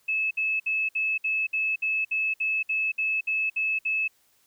sine tone bursts, 2600 Hz, E7, 24 cents flat, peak -23 dBFS, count 14, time 0.08-4.08 s, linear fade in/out 10 ms, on 230 ms, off 60 ms, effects white hiss -65 dBFS RMS until 4.46 s

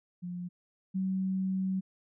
sine tone pair in turn, 177.4 / 189.26 Hz, F3 / F#3, +27 / +39 cents, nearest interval minor second, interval 112 cents, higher second, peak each -35 / -28 dBFS, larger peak second, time 0.22-0.49 / 0.94-1.81 s, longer second, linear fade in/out 20 ms, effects none

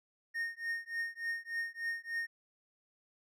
triangle tone with tremolo, 1844 Hz, A#6, 19 cents flat, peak -30 dBFS, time 0.34-2.27 s, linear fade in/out 20 ms, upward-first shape triangle, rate 3.4 Hz, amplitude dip 100%, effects none

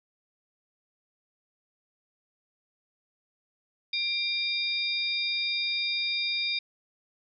sine tone cluster, 2369 / 3693 / 4834 Hz, D7 / A#7 / D8, +14 / -17 / +49 cents, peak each -31 / -30 / -32 dBFS, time 3.93-6.59 s, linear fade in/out 5 ms, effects none

